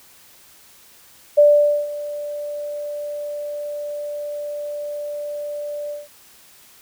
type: tone with ADSR envelope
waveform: sine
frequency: 587.3 Hz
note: D5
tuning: in tune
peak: -7 dBFS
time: 1.37-6.08 s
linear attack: 16 ms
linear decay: 480 ms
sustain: -18 dB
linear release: 170 ms
effects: white hiss -49 dBFS RMS until 6.81 s